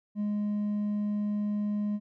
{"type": "tone with hard clipping", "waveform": "sine", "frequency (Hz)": 207.7, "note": "G#3", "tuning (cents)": 0, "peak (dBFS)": -28, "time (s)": [0.15, 2], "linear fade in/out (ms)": 50, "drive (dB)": 2, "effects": []}